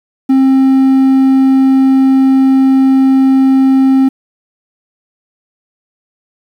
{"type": "tone", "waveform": "triangle", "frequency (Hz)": 266, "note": "C4", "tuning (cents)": 29, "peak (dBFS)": -3, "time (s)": [0.29, 4.09], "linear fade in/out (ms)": 10, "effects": ["7-bit"]}